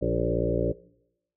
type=harmonic tone with a mistuned harmonic; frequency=58.27 Hz; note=A#1; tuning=in tune; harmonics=1 / 2 / 3 / 5 / 6 / 7 / 8 / 9 / 10; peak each=-32 / -32 / -32 / -32 / -32 / -32 / -32 / -32 / -32 dBFS; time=0.01-0.73 s; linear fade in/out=20 ms; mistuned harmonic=9; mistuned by=+17 cents; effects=noise-tail reverb RT60 0.8 s tail -21 dB re dry